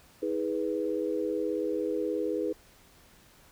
sine chord, G# minor, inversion second, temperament equal with one note detuned, 319 / 415.3 / 493.9 Hz, D#4 / G#4 / B4, +43 / 0 / 0 cents, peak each -32 dBFS, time 0.22-2.53 s, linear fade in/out 10 ms, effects pink hiss -58 dBFS RMS until 3.51 s

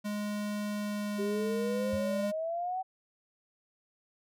square tone with pitch glide, 207.7 to 205.9 Hz, G#3 to G#3, 0 to -15 cents, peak -33 dBFS, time 0.04-2.32 s, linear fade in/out 20 ms, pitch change -15 cents, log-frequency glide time 0.68-1.52 s
sine exponential sweep, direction up, 393.4 to 763 Hz, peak -31 dBFS, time 1.18-2.83 s, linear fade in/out 20 ms
sine tone with exponential decay, 91.5 Hz, F#2, 19 cents flat, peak -32 dBFS, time 1.93-2.05 s, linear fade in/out 5 ms, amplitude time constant 25 ms
effects none

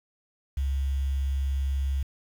sine tone with quantisation, 68.2 Hz, C#2, 28 cents flat, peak -24 dBFS, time 0.57-2.03 s, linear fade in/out 5 ms, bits 8, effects none

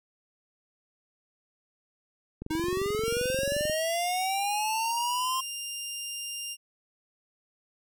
click train, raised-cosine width 3 ms, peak -24 dBFS, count 30, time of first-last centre 2.42-3.698 s, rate 22.7 Hz
square linear sweep, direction up, 308.4 to 1053 Hz, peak -28 dBFS, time 2.5-5.41 s, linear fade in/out 10 ms
15% pulse tone, 2800 Hz, F7, 4 cents sharp, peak -27 dBFS, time 3.03-6.57 s, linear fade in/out 50 ms
effects none

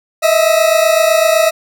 40% pulse tone pair together, 630 / 657.9 Hz, D#5 / E5, +21 / -4 cents, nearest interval minor second, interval 75 cents, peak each -11 dBFS, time 0.22-1.51 s, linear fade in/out 20 ms, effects none

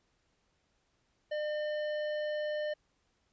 sine tone with hard clipping, 603 Hz, D5, 46 cents sharp, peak -34 dBFS, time 1.31-2.74 s, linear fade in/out 10 ms, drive 11 dB, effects pink hiss -75 dBFS RMS until 3.32 s + resampled to 16000 Hz

